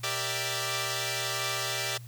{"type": "chord", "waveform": "5% pulse", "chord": "E half-diminished seventh", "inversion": "first", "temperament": "equal", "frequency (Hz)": [392, 466.2, 587.3, 659.3], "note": ["G4", "Bb4", "D5", "E5"], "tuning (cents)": [0, 0, 0, 0], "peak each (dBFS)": [-24, -27, -22, -24], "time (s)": [0.03, 1.98], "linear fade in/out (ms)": 10, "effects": ["added 120 Hz sine -42 dBFS peak until 2.07 s", "white hiss -56 dBFS RMS until 2.07 s"]}